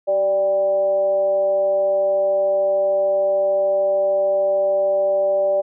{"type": "tone with frequency modulation", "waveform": "sine", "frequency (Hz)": 587.3, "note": "D5", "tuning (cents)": 0, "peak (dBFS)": -15, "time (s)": [0.07, 5.62], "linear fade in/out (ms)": 20, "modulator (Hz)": 204, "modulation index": 0.37, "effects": []}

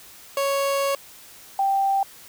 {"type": "tone pair in turn", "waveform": ["30% pulse", "sine"], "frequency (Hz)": [554.4, 784], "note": ["C#5", "G5"], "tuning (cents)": [0, 0], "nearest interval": "tritone", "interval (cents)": 600, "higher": "second", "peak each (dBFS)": -18, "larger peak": "neither", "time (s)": [[0.37, 0.95], [1.59, 2.03]], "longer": "first", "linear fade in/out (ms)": 2, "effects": ["white hiss -46 dBFS RMS until 2.28 s"]}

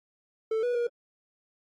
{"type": "tone with pitch steps", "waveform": "triangle", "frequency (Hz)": [442.4, 487.3, 475.9], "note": ["A4", "B4", "A#4"], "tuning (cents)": [9, -23, 36], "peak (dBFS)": -23, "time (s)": [0.51, 0.87], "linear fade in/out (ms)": 5, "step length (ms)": 120, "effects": ["AAC 32 kbps"]}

